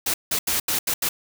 white noise bursts at uneven times, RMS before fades -23 dBFS, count 6, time 0.06-0.14 / 0.31-0.39 / 0.47-0.6 / 0.68-0.79 / 0.87-0.94 / 1.02-1.09 s, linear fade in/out 5 ms, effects none

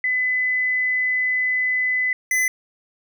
sine / square tone pair in turn, 2010 / 2018 Hz, B6 / B6, +30 / +37 cents, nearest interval unison, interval 7 cents, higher second, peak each -18 dBFS, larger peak neither, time 0.04-2.13 / 2.31-2.48 s, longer first, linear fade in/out 2 ms, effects none

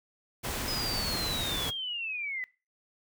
pink noise, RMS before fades -34 dBFS, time 0.43-1.71 s, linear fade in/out 20 ms
sine linear sweep, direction down, 5090 to 1975.5 Hz, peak -32 dBFS, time 0.68-2.44 s, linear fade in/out 0 ms
effects noise-tail reverb RT60 0.3 s tail -21 dB re dry

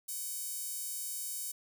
5% pulse tone with high-pass filter, 760 Hz, F#5, 46 cents sharp, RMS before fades -39 dBFS, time 0.08-1.52 s, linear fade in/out 10 ms, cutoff 12000 Hz, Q 0.75, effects none

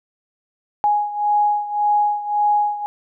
sine beating tone pair, 830.6 / 832.4 Hz, G#5 / G#5, 0 / +4 cents, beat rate 1.8 Hz, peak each -17 / -21 dBFS, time 0.84-2.86 s, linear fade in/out 0 ms, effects none

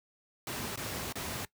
pink noise with dropouts, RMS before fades -37 dBFS, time 0.47-1.45 s, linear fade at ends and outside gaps 2 ms, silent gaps 0.759-0.774 / 1.125-1.155 s, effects noise-tail reverb RT60 0.1 s tail -19 dB re dry + high-pass 80 Hz 12 dB/octave

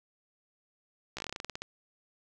slowing click train, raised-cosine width 0.2 ms, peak -20 dBFS, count 14, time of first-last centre 1.17-1.62 s, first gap 15 ms, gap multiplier 1.13, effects none

